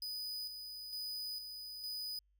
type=tone with tremolo; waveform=45% pulse; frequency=4978 Hz; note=D#8; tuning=in tune; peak=-39 dBFS; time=0.02-2.19 s; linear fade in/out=2 ms; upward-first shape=square; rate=1.1 Hz; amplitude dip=45%; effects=added 50 Hz sine -70 dBFS peak until 2.39 s